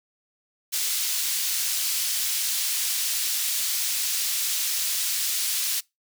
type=high-pass noise; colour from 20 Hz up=pink; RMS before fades=-26 dBFS; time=0.72-5.81 s; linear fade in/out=20 ms; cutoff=4000 Hz; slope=12 dB/octave; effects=noise-tail reverb RT60 0.2 s tail -24 dB re dry